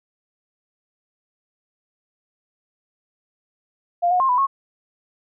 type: tone with pitch steps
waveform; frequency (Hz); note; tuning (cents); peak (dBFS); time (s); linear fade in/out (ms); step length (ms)
sine; 698 / 725 / 1063 / 992 / 1092; F5 / F#5 / C6 / B5 / C#6; -1 / -35 / +27 / +7 / -26; -15; 4.02-4.47; 20; 90
effects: none